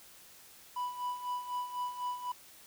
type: tone with tremolo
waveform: triangle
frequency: 987.8 Hz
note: B5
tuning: in tune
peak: -30 dBFS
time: 0.76-2.32 s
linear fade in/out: 5 ms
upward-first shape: sine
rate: 4 Hz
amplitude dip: 70%
effects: white hiss -56 dBFS RMS until 2.66 s